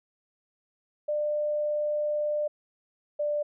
sine tone pair in turn, 597 / 591.2 Hz, D5 / D5, +28 / +11 cents, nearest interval unison, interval 17 cents, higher first, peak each -25 dBFS, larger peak neither, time 1.08-2.48 / 3.19-3.43 s, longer first, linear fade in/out 10 ms, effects none

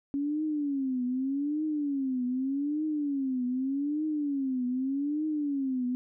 sine tone with vibrato, 277.2 Hz, C#4, in tune, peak -27 dBFS, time 0.14-5.95 s, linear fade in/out 0 ms, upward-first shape triangle, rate 0.83 Hz, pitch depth 210 cents each way, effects none

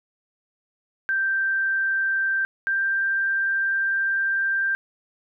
sine tone pair in turn, 1568 / 1578.9 Hz, G6 / G6, 0 / +12 cents, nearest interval unison, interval 12 cents, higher second, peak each -20 / -20 dBFS, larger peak neither, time 1.09-2.45 / 2.67-4.75 s, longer second, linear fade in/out 0 ms, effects none

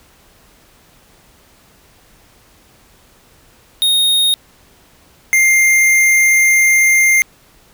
square tone pair in turn, 3720 / 2106 Hz, A#7 / C7, -4 / +11 cents, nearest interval minor seventh, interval 985 cents, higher first, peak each -11 / -9 dBFS, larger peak second, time 3.82-4.34 / 5.33-7.22 s, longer second, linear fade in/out 0 ms, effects pink hiss -49 dBFS RMS until 7.73 s

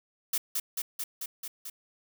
blue noise with echo, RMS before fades -28 dBFS, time 0.33-0.38 s, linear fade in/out 5 ms, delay 220 ms, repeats 6, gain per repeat -2 dB, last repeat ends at 1.7 s, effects none

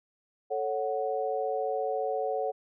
sine chord, F# minor, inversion first, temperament equal, 440 / 554.4 / 740 Hz, A4 / C#5 / F#5, 0 / 0 / 0 cents, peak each -32 dBFS, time 0.5-2.52 s, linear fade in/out 20 ms, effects none

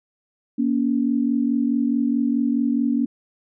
sine tone pair together, 237.4 / 282.1 Hz, A#3 / C#4, +32 / +30 cents, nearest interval minor third, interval 298 cents, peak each -20 / -21 dBFS, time 0.58-3.06 s, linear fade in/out 10 ms, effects none

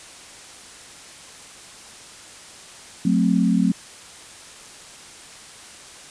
sine chord, F# diminished, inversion none, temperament equal with one note detuned, 181.92 / 220 / 261.6 Hz, F#3 / A3 / C4, -29 / 0 / 0 cents, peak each -19 / -20 / -21 dBFS, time 3.05-3.72 s, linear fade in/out 5 ms, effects white hiss -42 dBFS RMS until 6.1 s + resampled to 22050 Hz

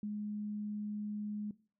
sine tone, 209.1 Hz, G#3, 12 cents sharp, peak -36 dBFS, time 0.03-1.51 s, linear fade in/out 2 ms, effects noise-tail reverb RT60 0.4 s tail -19 dB re dry

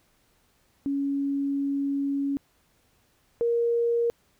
sine tone pair in turn, 279.1 / 469.4 Hz, C#4 / A#4, +12 / +12 cents, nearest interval major sixth, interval 900 cents, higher second, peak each -24 / -21 dBFS, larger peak second, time 0.86-2.37 / 3.41-4.1 s, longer first, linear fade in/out 0 ms, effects pink hiss -66 dBFS RMS until 4.39 s

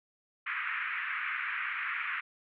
white band-pass noise, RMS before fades -35 dBFS, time 0.46-2.21 s, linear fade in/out 10 ms, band 1200 to 2400 Hz, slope 48 dB/octave, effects none

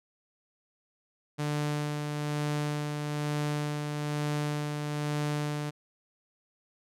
sawtooth tone with tremolo, 148.3 Hz, D3, 17 cents sharp, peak -24 dBFS, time 1.38-5.71 s, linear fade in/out 20 ms, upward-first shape sine, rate 1.1 Hz, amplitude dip 35%, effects low-pass 11000 Hz 12 dB/octave

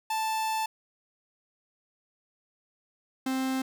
45% pulse tone pair in turn, 880 / 262.6 Hz, A5 / C4, 0 / +6 cents, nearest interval octave + major sixth, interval 2094 cents, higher first, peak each -27 dBFS, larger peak neither, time 0.1-0.66 / 3.26-3.62 s, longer first, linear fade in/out 5 ms, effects none

